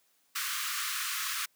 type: high-pass noise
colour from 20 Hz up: pink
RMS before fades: -34 dBFS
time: 0.35-1.46 s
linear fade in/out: 10 ms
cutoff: 1100 Hz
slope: 96 dB/octave
effects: white hiss -70 dBFS RMS until 1.55 s + high-pass 150 Hz 12 dB/octave